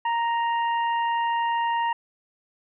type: harmonic tone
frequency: 932.3 Hz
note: A#5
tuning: in tune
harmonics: 1 / 2 / 3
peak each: -22 / -32 / -37 dBFS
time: 0.05-1.93 s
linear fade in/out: 5 ms
effects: none